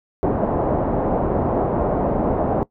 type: low-pass noise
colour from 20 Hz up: white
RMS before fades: -20 dBFS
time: 0.23-2.63 s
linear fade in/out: 0 ms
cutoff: 760 Hz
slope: 24 dB/octave
effects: noise-tail reverb RT60 0.1 s tail -20 dB re dry